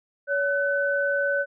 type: tone pair together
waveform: sine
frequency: 564.8 / 1509 Hz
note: C#5 / F#6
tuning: +32 / +34 cents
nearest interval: octave + perfect fourth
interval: 1702 cents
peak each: -24 dBFS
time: 0.27-1.46 s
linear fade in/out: 50 ms
effects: none